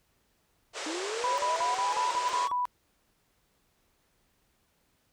pink band-pass noise, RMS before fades -37 dBFS, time 0.73-2.49 s, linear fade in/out 50 ms, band 390 to 8200 Hz, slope 48 dB/octave
triangle linear sweep, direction up, 299.7 to 1138 Hz, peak -32 dBFS, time 0.86-2.52 s, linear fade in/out 5 ms
sine tone bursts, 987.8 Hz, B5, in tune, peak -26 dBFS, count 8, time 1.24-2.654 s, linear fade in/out 0 ms, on 140 ms, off 42 ms
effects pink hiss -71 dBFS RMS until 5.12 s

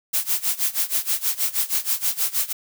blue noise with tremolo, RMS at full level -20 dBFS, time 0.13-2.53 s, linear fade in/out 10 ms, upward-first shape sine, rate 6.3 Hz, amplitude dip 90%, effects none

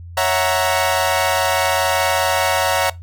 sawtooth chord, F# dominant seventh, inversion second, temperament equal, 554.4 / 659.3 / 740 / 932.3 Hz, C#5 / E5 / F#5 / A#5, 0 / 0 / 0 / 0 cents, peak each -17 dBFS, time 0.17-2.9 s, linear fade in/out 5 ms, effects noise-tail reverb RT60 0.2 s tail -21 dB re dry + added 86 Hz sine -32 dBFS peak until 3.02 s

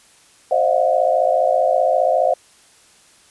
sine tone cluster, 525 / 610 / 669 / 724 Hz, C5 / D#5 / E5 / F#5, +6 / -34 / +25 / -38 cents, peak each -19 dBFS, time 0.51-2.34 s, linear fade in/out 5 ms, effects white hiss -51 dBFS RMS until 3.3 s + resampled to 24000 Hz

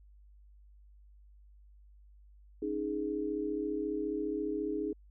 sine chord, C# suspended second, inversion none, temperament just, 277.2 / 311.8 / 415.8 Hz, C#4 / D#4 / G#4, 0 / +4 / +2 cents, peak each -40 / -35 / -35 dBFS, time 2.62-4.93 s, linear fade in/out 5 ms, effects added 50 Hz sine -55 dBFS peak until 5.1 s

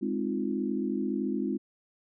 sine chord, F minor seventh, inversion first, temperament equal, 207.7 / 261.6 / 311.1 / 349.2 Hz, Ab3 / C4 / Eb4 / F4, 0 / 0 / 0 / 0 cents, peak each -32 / -32 / -35 / -34 dBFS, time 0.01-1.58 s, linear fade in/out 20 ms, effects none

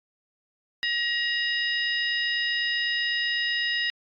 harmonic tone with a mistuned harmonic, 948 Hz, A#5, 29 cents sharp, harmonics 2 / 3 / 4 / 5, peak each -26 / -30 / -32 / -34 dBFS, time 0.83-3.9 s, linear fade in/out 0 ms, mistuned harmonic 5, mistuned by +91 cents, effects AAC 64 kbps

